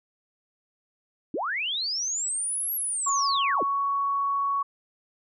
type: linear two-way sweep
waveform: sine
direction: up then down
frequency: 234.5 to 11700 to 234.5 Hz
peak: -26 dBFS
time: 1.34-3.63 s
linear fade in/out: 2 ms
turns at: 2.74 s
type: tone with pitch glide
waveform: sine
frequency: 1108.7 to 1116.4 Hz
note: C#6 to C#6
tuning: 0 to +12 cents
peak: -23 dBFS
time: 3.06-4.63 s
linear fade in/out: 10 ms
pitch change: +12 cents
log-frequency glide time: 3.36-3.81 s
effects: none